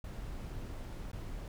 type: noise with dropouts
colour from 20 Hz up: brown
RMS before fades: -42 dBFS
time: 0.04-1.48 s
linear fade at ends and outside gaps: 2 ms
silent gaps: 1.117-1.13 s
effects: none